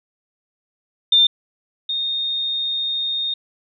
sine tone pair in turn, 3603 / 3683 Hz, A7 / A#7, +40 / -22 cents, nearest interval unison, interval 38 cents, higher second, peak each -10 / -20 dBFS, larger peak first, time 1.12-1.27 / 1.89-3.34 s, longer second, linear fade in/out 5 ms, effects none

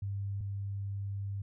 sine tone pair in turn, 99.4 / 99.4 Hz, G2 / G2, +25 / +25 cents, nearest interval unison, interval 0 cents, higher neither, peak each -33 / -34 dBFS, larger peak first, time 0.02-0.41 / 0.41-1.42 s, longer second, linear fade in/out 5 ms, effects none

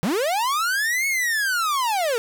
45% pulse linear two-way sweep, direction up then down, 147.5 to 2217 to 438.9 Hz, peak -20 dBFS, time 0.03-2.18 s, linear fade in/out 0 ms, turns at 1.07 s, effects none

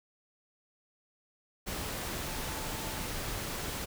sine tone in noise, 880 Hz, A5, in tune, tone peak -48 dBFS, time 2.26-3.08 s, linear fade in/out 20 ms, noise pink, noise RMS -37 dBFS, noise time 1.66-3.86 s, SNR -14 dB, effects none

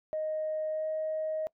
sine tone with pitch glide, 622.3 to 627 Hz, D#5 to D#5, 0 to +13 cents, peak -29 dBFS, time 0.13-1.47 s, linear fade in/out 0 ms, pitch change +13 cents, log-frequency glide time 0.7-0.87 s, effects noise-tail reverb RT60 0.1 s tail -23 dB re dry + tanh soft clip ceiling -25 dBFS

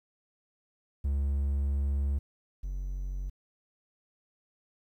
triangle tone pair in turn, 69.8 / 46.36 Hz, C#2 / F#1, +13 / +4 cents, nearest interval perfect fifth, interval 709 cents, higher first, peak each -24 / -30 dBFS, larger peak first, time 1.04-2.19 / 2.63-3.3 s, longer first, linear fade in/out 10 ms, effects 11-bit

